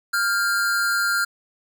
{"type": "tone pair together", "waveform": "square", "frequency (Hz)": [1398.3, 1597], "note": ["F6", "G6"], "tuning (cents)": [2, 32], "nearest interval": "major second", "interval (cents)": 230, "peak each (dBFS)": [-21, -26], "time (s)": [0.13, 1.25], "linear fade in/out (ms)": 10, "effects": ["9-bit"]}